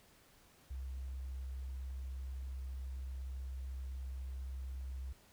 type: tone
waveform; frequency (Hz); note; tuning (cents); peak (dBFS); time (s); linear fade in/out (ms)
sine; 65.41; C2; 0; -40; 0.7-5.13; 10
effects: pink hiss -65 dBFS RMS until 5.32 s